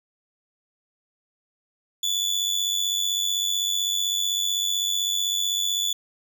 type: tone with amplitude modulation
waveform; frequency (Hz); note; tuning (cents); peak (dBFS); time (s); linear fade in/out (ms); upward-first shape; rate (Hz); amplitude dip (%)
30% pulse; 3460; A7; -30; -17; 2.03-5.93; 5; sine; 95.8; 65
effects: none